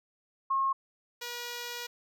sine / 5% pulse tone pair in turn, 1080 / 481.1 Hz, C#6 / B4, -45 / -45 cents, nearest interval octave + major second, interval 1400 cents, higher first, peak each -25 dBFS, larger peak neither, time 0.5-0.73 / 1.21-1.87 s, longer second, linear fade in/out 10 ms, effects none

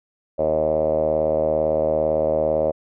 5% pulse tone with low-pass filter, 77.78 Hz, D#2, in tune, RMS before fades -20 dBFS, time 0.38-2.72 s, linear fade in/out 20 ms, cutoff 580 Hz, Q 9.7, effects none

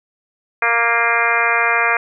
harmonic tone with a mistuned harmonic, 233.1 Hz, A#3, in tune, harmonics 2 / 3 / 4 / 5 / 6 / 7 / 8 / 9 / 10, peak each -26 / -23 / -24 / -21 / -22 / -20 / -26 / -20 / -21 dBFS, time 0.62-1.97 s, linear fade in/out 2 ms, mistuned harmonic 10, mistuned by +54 cents, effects none

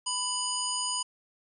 harmonic tone with a mistuned harmonic, 990 Hz, B5, 4 cents sharp, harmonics 1 / 3 / 5 / 7 / 9, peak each -35 / -35 / -35 / -35 / -35 dBFS, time 0.06-1.03 s, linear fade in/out 10 ms, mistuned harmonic 7, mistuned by -31 cents, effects none

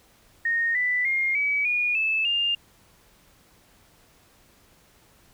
sine tone with pitch steps, 1852 / 1984.9 / 2127 / 2280 / 2444 / 2619 / 2807 Hz, A#6 / B6 / C7 / C#7 / D#7 / E7 / F7, -12 / +8 / +28 / +48 / -32 / -12 / +8 cents, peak -21 dBFS, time 0.45-2.55 s, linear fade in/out 5 ms, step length 300 ms, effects pink hiss -58 dBFS RMS until 5.33 s

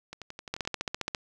two click trains, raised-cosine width 0.2 ms, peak -13 / -23 dBFS, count 10 / 7, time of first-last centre 0.54-1.148 / 0.13-0.652 s, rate 14.8 / 11.5 Hz, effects none

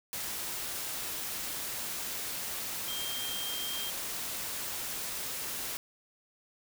sine tone in noise, 3186 Hz, G7, 27 cents sharp, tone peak -37 dBFS, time 2.88-3.9 s, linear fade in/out 0 ms, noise white, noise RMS -37 dBFS, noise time 0.13-5.77 s, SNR -3 dB, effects none

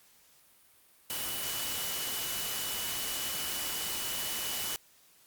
sine tone in noise, 2960 Hz, F#7, in tune, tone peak -41 dBFS, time 1.1-4.76 s, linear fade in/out 0 ms, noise white, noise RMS -35 dBFS, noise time 1.1-4.76 s, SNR -9 dB, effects white hiss -62 dBFS RMS until 5.26 s + Opus 48 kbps

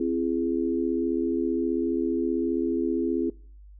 sine chord, C augmented, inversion none, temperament equal with one note detuned, 261.6 / 336.7 / 415.3 Hz, C4 / E4 / G#4, 0 / +37 / 0 cents, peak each -27 / -26 / -30 dBFS, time 0-3.3 s, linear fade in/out 5 ms, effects noise-tail reverb RT60 0.5 s tail -24 dB re dry + added 50 Hz sine -45 dBFS peak until 3.79 s

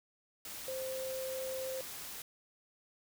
sine tone in noise, 523.3 Hz, C5, in tune, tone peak -37 dBFS, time 0.68-1.81 s, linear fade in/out 2 ms, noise white, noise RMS -45 dBFS, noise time 0.45-2.22 s, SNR +5 dB, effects none

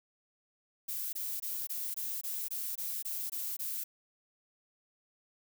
violet noise bursts, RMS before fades -37 dBFS, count 11, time 0.88-3.84 s, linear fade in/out 10 ms, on 250 ms, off 21 ms, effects none

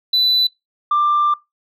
sine tone pair in turn, 3987 / 1185.3 Hz, B7 / D6, +16 / +16 cents, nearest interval octave + major sixth, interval 2100 cents, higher first, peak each -11 dBFS, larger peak neither, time 0.13-0.47 / 0.91-1.34 s, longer second, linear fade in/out 5 ms, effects noise-tail reverb RT60 0.2 s tail -22 dB re dry + tanh soft clip ceiling -10 dBFS

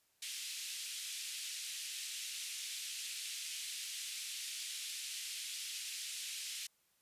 pink band-pass noise, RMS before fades -44 dBFS, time 0.22-6.67 s, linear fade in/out 5 ms, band 2600 to 11000 Hz, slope 24 dB/octave, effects white hiss -75 dBFS RMS until 7.01 s + resampled to 32000 Hz

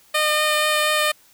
10% pulse tone with vibrato, 608 Hz, D#5, 40 cents flat, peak -9 dBFS, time 0.14-1.12 s, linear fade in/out 10 ms, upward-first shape triangle, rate 4.2 Hz, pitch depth 11 cents each way, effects white hiss -54 dBFS RMS until 1.33 s

